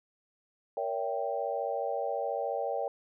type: chord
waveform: sine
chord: A# diminished seventh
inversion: none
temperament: equal with one note detuned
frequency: 466.2 / 565 / 659.3 / 784 Hz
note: A#4 / C#5 / E5 / G5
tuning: 0 / +33 / 0 / 0 cents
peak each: -36 / -34 / -37 / -35 dBFS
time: 0.77-2.88 s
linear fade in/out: 2 ms
effects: none